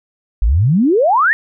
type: exponential sweep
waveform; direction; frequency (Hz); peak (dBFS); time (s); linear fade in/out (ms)
sine; up; 46.67 to 1905; -9; 0.42-1.33; 0
effects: none